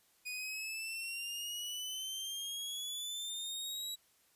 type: exponential sweep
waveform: sawtooth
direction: up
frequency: 2466 to 3900 Hz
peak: -36 dBFS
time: 0.25-3.96 s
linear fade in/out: 20 ms
effects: white hiss -70 dBFS RMS until 4.35 s + resampled to 32000 Hz